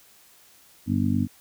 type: harmonic tone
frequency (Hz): 49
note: G1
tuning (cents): 0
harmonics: 2 / 3 / 4 / 5 / 6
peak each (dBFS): -26 / -32 / -27 / -24 / -30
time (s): 0.86-1.28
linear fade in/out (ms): 50
effects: white hiss -55 dBFS RMS until 1.4 s